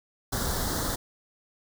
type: band-stop noise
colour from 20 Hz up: pink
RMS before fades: -29 dBFS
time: 0.32-0.96 s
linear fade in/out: 10 ms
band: 1800 to 3500 Hz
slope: 48 dB/octave
effects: none